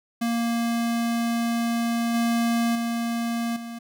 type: tone with level steps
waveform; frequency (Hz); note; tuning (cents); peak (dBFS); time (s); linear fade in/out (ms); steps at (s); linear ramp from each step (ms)
square; 233.1; A#3; 0; -23 / -21 / -25 / -34; 0.21-3.79; 10; 2.14 / 2.75 / 3.56; 5
effects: none